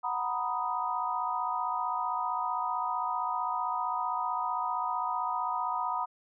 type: chord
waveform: sine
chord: B major seventh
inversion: second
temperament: equal with one note detuned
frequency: 737.4 / 932.3 / 987.8 / 1244.5 Hz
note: F#5 / A#5 / B5 / D#6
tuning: -6 / 0 / 0 / 0 cents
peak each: -36 / -35 / -33 / -34 dBFS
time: 0.03-6.06 s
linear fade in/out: 20 ms
effects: none